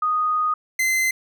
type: tone pair in turn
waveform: sine / 45% pulse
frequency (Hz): 1241 / 2064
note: D#6 / C7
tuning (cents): -5 / -24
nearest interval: major sixth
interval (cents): 881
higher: second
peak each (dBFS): -18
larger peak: neither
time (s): 0.02-0.54 / 0.79-1.11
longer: first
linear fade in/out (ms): 5
effects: none

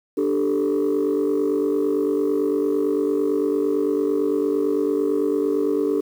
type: chord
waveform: sine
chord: D suspended fourth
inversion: none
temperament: just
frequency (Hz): 293.7 / 391.6 / 440.5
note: D4 / G4 / A4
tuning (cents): 0 / -2 / +2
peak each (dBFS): -21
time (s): 0.17-6.01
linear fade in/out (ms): 10
effects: tanh soft clip ceiling -14 dBFS + 8-bit

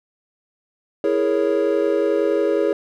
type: chord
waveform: triangle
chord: A# half-diminished seventh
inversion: second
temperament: equal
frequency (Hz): 329.6 / 415.3 / 466.2 / 554.4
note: E4 / G#4 / A#4 / C#5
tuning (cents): 0 / 0 / 0 / 0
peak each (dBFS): -21 / -18 / -22 / -20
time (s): 1.04-2.73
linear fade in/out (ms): 2
effects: none

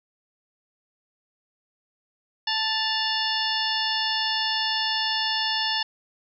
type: harmonic tone with a mistuned harmonic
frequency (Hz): 880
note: A5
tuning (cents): 0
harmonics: 1 / 2 / 3 / 4 / 5 / 6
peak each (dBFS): -30 / -30 / -30 / -30 / -30 / -30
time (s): 2.47-5.83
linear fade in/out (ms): 5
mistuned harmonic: 3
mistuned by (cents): +130
effects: none

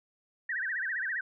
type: tone with vibrato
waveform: sine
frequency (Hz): 1717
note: A6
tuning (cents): -43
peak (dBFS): -30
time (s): 0.49-1.21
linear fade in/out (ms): 5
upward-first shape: sine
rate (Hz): 15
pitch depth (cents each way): 210
effects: none

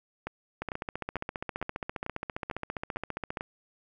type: two click trains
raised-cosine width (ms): 0.5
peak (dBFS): -19 / -18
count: 8 / 42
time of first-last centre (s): 0.27-3.409 / 0.62-3.372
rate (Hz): 2.23 / 14.9
effects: none

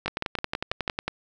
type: two click trains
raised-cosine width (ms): 0.3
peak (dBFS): -11 / -11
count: 12 / 6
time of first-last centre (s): 0.08-1.08 / 0.06-0.878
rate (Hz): 11 / 6.11
effects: none

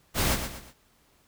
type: noise with echo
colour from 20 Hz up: pink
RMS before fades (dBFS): -25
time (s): 0.14-0.38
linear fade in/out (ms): 50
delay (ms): 120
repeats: 3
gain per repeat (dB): -8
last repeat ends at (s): 0.74
effects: pink hiss -64 dBFS RMS until 1.27 s

